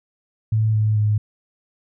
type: tone with pitch steps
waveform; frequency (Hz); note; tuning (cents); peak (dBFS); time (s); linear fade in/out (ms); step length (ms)
sine; 109.5 / 107.62 / 105.77; A2 / A2 / G#2; -8 / -38 / +32; -15; 0.52-1.18; 5; 220
effects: none